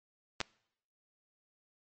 clicks, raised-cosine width 0.2 ms, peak -15 dBFS, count 2, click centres 0.404 / 0.413 s, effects noise-tail reverb RT60 0.7 s tail -24 dB re dry + MP3 32 kbps

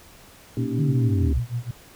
sine chord, Eb dominant seventh, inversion second, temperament equal, 233.1 / 277.2 / 311.1 / 392 Hz, Bb3 / Db4 / Eb4 / G4, 0 / 0 / 0 / 0 cents, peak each -30 / -28 / -34 / -34 dBFS, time 0.57-1.33 s, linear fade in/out 2 ms
sine tone with tremolo, 120 Hz, B2, 49 cents flat, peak -22 dBFS, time 0.57-1.71 s, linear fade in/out 5 ms, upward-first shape sine, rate 6.3 Hz, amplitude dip 95%
sine linear sweep, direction down, 156.2 to 60.7 Hz, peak -19 dBFS, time 0.78-1.4 s, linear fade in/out 20 ms
effects pink hiss -49 dBFS RMS until 1.95 s

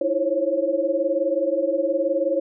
sine tone cluster, 313.9 / 339.6 / 535 / 554 Hz, D#4 / F4 / C5 / C#5, +15 / -48 / +38 / -1 cents, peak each -29 / -28 / -24 / -22 dBFS, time 0.01-2.4 s, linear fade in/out 5 ms, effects none

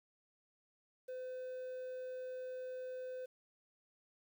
triangle tone with quantisation, 510 Hz, C5, 44 cents flat, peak -40 dBFS, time 1.08-3.26 s, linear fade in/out 10 ms, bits 11, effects none

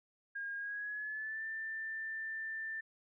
sine tone with pitch glide, 1623 to 1780.1 Hz, G#6 to A6, -40 to +20 cents, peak -38 dBFS, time 0.35-2.81 s, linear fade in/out 10 ms, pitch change +160 cents, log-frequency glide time 0.57-1.45 s, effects none

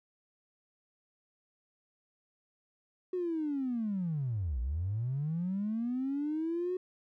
triangle linear two-way sweep, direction down then up, 370.8 to 56.4 to 370.8 Hz, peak -27 dBFS, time 3.13-6.77 s, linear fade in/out 5 ms, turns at 4.6 s, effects tanh soft clip ceiling -28 dBFS

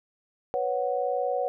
sine chord, B suspended second, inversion none, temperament equal, 493.9 / 554.4 / 740 Hz, B4 / C#5 / F#5, 0 / 0 / 0 cents, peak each -29 dBFS, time 0.54-1.48 s, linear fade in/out 0 ms, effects none

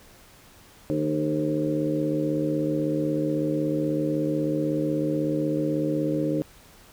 harmonic tone with a mistuned harmonic, 76.2 Hz, D#2, 36 cents flat, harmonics 2 / 3 / 4 / 5 / 6 / 7, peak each -30 / -36 / -25 / -34 / -33 / -30 dBFS, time 0.9-6.42 s, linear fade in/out 0 ms, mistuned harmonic 5, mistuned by +48 cents, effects pink hiss -52 dBFS RMS until 6.92 s

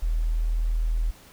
sine tone, 40.35 Hz, E1, 36 cents flat, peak -21 dBFS, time 0.02-1.11 s, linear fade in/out 10 ms, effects pink hiss -51 dBFS RMS until 1.32 s

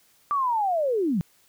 sine linear sweep, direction down, 1182 to 155.56 Hz, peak -21 dBFS, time 0.31-1.21 s, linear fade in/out 0 ms, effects white hiss -61 dBFS RMS until 1.48 s

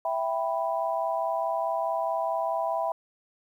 sine chord, E minor, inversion none, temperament equal, 659.3 / 784 / 987.8 Hz, E5 / G5 / B5, 0 / 0 / 0 cents, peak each -28 / -31 / -31 dBFS, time 0.05-2.92 s, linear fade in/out 2 ms, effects 10-bit

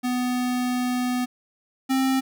square tone pair in turn, 248.9 / 264.4 Hz, B3 / C4, +14 / +18 cents, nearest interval minor second, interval 104 cents, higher second, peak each -23 / -20 dBFS, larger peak second, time 0.03-1.26 / 1.89-2.21 s, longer first, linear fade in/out 20 ms, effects none

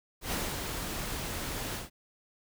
pink noise with ADSR envelope, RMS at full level -32 dBFS, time 0.21-1.9 s, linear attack 110 ms, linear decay 240 ms, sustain -4 dB, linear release 140 ms, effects none

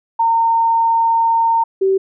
sine tone pair in turn, 915 / 384.7 Hz, A#5 / G4, -32 / -33 cents, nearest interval octave + minor third, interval 1501 cents, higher first, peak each -11 dBFS, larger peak neither, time 0.19-1.64 / 1.81-1.98 s, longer first, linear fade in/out 10 ms, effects none

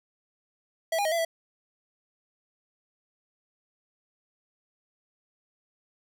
square tone with pitch steps, 654 / 813 / 630 / 674 / 658 Hz, E5 / G#5 / D#5 / E5 / E5, -14 / -37 / +21 / +38 / -3 cents, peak -25 dBFS, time 0.92-1.25 s, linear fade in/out 5 ms, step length 66 ms, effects none

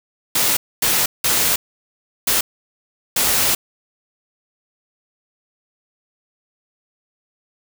white noise bursts at uneven times, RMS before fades -17 dBFS, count 5, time 0.35-0.57 / 0.82-1.06 / 1.24-1.56 / 2.27-2.41 / 3.16-3.55 s, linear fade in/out 5 ms, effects none

